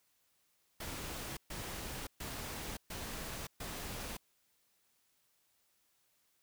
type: noise bursts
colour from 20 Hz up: pink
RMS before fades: -43 dBFS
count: 5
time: 0.8-4.17 s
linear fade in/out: 5 ms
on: 570 ms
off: 130 ms
effects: white hiss -75 dBFS RMS until 6.42 s